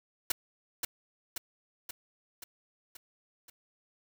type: noise with echo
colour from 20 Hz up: white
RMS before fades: -28 dBFS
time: 0.3-0.32 s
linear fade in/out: 5 ms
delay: 530 ms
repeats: 6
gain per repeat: -4 dB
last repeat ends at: 3.5 s
effects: none